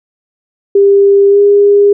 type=tone with pitch glide; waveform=sine; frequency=398.7 to 405.9 Hz; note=G4 to G#4; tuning=+29 to -40 cents; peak=-3 dBFS; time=0.75-1.93 s; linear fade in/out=5 ms; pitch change=+31 cents; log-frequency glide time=1.29-1.39 s; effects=none